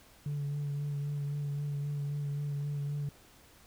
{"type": "tone with vibrato", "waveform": "sine", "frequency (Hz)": 144.2, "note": "D3", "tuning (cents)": -31, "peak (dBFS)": -30, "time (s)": [0.26, 3.09], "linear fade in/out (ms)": 2, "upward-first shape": "sine", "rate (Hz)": 3.8, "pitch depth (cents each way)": 21, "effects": ["tanh soft clip ceiling -30 dBFS", "pink hiss -59 dBFS RMS until 3.66 s"]}